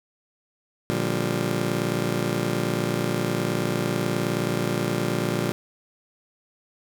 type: chord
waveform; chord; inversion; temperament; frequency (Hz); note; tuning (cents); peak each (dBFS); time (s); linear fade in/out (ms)
20% pulse; G minor seventh; first; just; 117.6 / 147 / 176.4 / 196; Bb2 / D3 / F3 / G3; +16 / +2 / +18 / 0; -24 / -24 / -25 / -25; 0.9-5.52; 0
effects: none